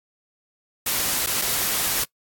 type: noise with dropouts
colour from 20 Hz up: white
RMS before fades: -23 dBFS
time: 0.86-2.04 s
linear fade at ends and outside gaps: 5 ms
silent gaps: 1.263-1.27 / 1.415-1.42 s
effects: noise-tail reverb RT60 0.1 s tail -22 dB re dry + AAC 64 kbps